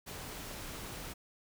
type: noise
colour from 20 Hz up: pink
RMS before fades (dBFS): -44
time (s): 0.06-1.14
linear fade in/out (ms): 20
effects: none